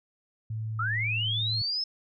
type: tone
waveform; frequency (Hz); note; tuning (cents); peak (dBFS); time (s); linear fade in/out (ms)
sine; 110; A2; 0; -30; 0.5-1.62; 5
type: linear sweep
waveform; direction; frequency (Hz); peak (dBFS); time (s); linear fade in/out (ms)
sine; up; 1258 to 5274; -27; 0.79-1.84; 5
effects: none